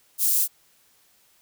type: high-pass noise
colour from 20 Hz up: white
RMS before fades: -21 dBFS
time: 0.18-0.48 s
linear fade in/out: 50 ms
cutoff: 8800 Hz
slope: 12 dB/octave
effects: white hiss -61 dBFS RMS until 1.41 s